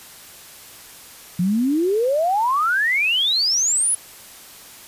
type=exponential sweep; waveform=sine; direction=up; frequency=170 to 10720 Hz; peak=-16 dBFS; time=1.39-3.95 s; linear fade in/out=5 ms; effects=white hiss -42 dBFS RMS until 4.87 s + resampled to 32000 Hz